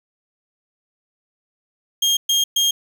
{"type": "tone bursts", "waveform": "30% pulse", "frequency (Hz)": 3227, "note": "G7", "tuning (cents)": 50, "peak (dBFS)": -12, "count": 3, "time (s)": [2.02, 2.71], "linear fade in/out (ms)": 5, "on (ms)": 150, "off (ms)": 120, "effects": []}